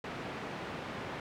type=band-pass noise; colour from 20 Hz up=pink; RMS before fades=-41 dBFS; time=0.04-1.2 s; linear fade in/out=2 ms; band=140 to 2400 Hz; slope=12 dB/octave; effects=none